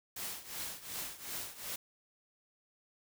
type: noise with tremolo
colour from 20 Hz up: white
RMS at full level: -39 dBFS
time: 0.16-1.76 s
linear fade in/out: 5 ms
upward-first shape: triangle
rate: 2.7 Hz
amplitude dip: 85%
effects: none